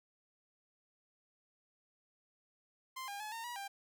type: tone with pitch steps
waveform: sawtooth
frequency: 1044 / 806 / 853 / 914 / 965 / 794 Hz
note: C6 / G5 / G#5 / A#5 / B5 / G5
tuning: -4 / +48 / +46 / -34 / -40 / +22 cents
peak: -38 dBFS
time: 2.96-3.68 s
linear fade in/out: 10 ms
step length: 120 ms
effects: none